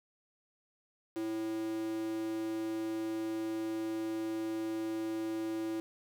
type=tone with high-pass filter; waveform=square; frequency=110 Hz; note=A2; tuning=in tune; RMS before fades=-36 dBFS; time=1.16-5.8 s; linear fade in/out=0 ms; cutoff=350 Hz; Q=6.3; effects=none